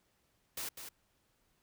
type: noise with echo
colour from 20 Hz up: white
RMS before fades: -40 dBFS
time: 0.57-0.69 s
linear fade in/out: 5 ms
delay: 200 ms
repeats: 1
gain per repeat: -7 dB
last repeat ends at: 0.89 s
effects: pink hiss -75 dBFS RMS until 1.62 s